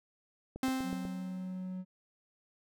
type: click train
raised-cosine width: 2 ms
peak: -29 dBFS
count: 5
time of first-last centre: 0.56-1.052 s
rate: 8.13 Hz
type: tone with exponential decay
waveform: 45% pulse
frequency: 261.6 Hz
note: C4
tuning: in tune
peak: -28 dBFS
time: 0.63-1.78 s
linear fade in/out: 2 ms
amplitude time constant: 250 ms
type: tone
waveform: triangle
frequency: 185 Hz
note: F#3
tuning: in tune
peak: -35 dBFS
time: 0.82-1.85 s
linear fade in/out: 50 ms
effects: none